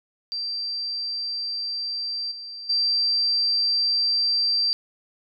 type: tone with level steps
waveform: sine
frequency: 4699 Hz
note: D8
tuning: in tune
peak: -26 / -34 / -19 dBFS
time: 0.32-4.73 s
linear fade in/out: 0 ms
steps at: 2.31 / 2.69 s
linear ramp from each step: 10 ms
effects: none